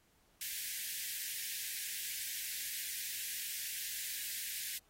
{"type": "high-pass noise", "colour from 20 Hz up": "white", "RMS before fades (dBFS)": -41, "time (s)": [0.41, 4.78], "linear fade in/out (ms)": 2, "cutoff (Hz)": 1600, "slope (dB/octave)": 96, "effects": ["pink hiss -71 dBFS RMS until 4.89 s", "AAC 48 kbps"]}